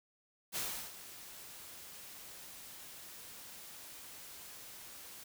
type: noise with ADSR envelope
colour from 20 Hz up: white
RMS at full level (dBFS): -37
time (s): 0.52-5.24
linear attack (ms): 43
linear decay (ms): 350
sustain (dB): -14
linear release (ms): 8
effects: none